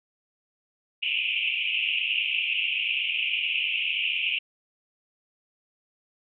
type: band-pass noise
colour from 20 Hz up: pink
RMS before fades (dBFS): -27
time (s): 1.02-4.39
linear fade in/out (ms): 10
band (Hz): 2400 to 3000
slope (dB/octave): 96
effects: none